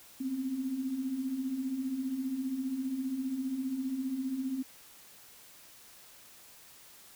sine beating tone pair, 250 / 265 Hz, B3 / C4, +21 / +22 cents, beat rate 15 Hz, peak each -40 / -32 dBFS, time 0.2-4.63 s, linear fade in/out 10 ms, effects white hiss -55 dBFS RMS until 7.15 s

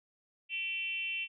sine tone with frequency modulation, 2700 Hz, E7, 41 cents sharp, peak -33 dBFS, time 0.49-1.28 s, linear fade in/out 50 ms, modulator 365 Hz, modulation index 0.72, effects none

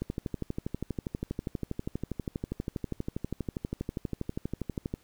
click train, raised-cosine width 3 ms, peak -19 dBFS, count 62, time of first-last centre 0.02-4.939 s, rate 12.4 Hz, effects pink hiss -64 dBFS RMS until 5.03 s

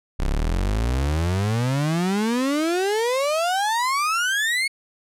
35% pulse exponential sweep, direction up, 31.29 to 2217 Hz, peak -18 dBFS, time 0.19-4.68 s, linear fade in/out 10 ms, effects low-pass 11000 Hz 12 dB/octave

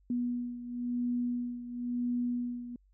sine beating tone pair, 243.1 / 244.07 Hz, B3 / B3, -27 / -20 cents, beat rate 0.97 Hz, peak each -32 / -37 dBFS, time 0.1-2.76 s, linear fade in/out 2 ms, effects added 48 Hz sine -62 dBFS peak until 2.93 s

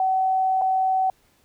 sine tone with dropouts, 757 Hz, F#5, 39 cents sharp, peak -18 dBFS, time 0-1.1 s, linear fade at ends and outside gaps 2 ms, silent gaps 0.614-0.618 s, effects pink hiss -62 dBFS RMS until 1.44 s

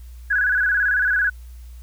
sine tone with vibrato, 1574 Hz, G6, 7 cents sharp, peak -16 dBFS, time 0.3-1.3 s, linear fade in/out 10 ms, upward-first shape square, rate 18 Hz, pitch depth 89 cents each way, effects added 60 Hz sine -36 dBFS peak until 1.82 s + white hiss -56 dBFS RMS until 1.82 s

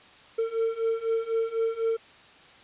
triangle beating tone pair, 450.5 / 454.5 Hz, A4 / A#4, +41 / -44 cents, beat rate 4 Hz, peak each -27 / -25 dBFS, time 0.38-1.97 s, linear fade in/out 10 ms, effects white hiss -52 dBFS RMS until 2.63 s + resampled to 8000 Hz

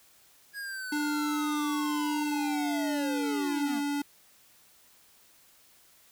square linear sweep, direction down, 1661.2 to 207.7 Hz, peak -36 dBFS, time 0.53-3.82 s, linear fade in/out 50 ms
square tone with pitch glide, 296.8 to 287.2 Hz, D4 to D4, +18 to -39 cents, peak -29 dBFS, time 0.92-4.02 s, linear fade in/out 5 ms, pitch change -57 cents, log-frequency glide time 2.25-3.06 s
effects white hiss -60 dBFS RMS until 6.11 s

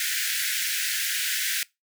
pink high-pass noise, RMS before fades -27 dBFS, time 0-1.63 s, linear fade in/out 2 ms, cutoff 1500 Hz, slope 96 dB/octave, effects noise-tail reverb RT60 0.2 s tail -22 dB re dry

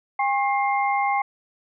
sine tone cluster, 806 / 1083 / 2109 Hz, G5 / C#6 / C7, +48 / -41 / +13 cents, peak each -21 / -26 / -27 dBFS, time 0.19-1.22 s, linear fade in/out 5 ms, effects none

